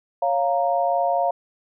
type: chord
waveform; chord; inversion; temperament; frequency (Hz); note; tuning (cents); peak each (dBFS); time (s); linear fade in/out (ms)
sine; Bb minor; first; equal; 554.4 / 698.5 / 932.3; Db5 / F5 / Bb5; 0 / 0 / 0; -24 / -20 / -26; 0.22-1.31; 5
effects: none